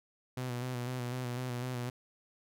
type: tone with vibrato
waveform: sawtooth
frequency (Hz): 124.6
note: B2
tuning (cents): +16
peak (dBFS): -31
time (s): 0.37-1.9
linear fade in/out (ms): 5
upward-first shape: square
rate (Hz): 4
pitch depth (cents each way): 35
effects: none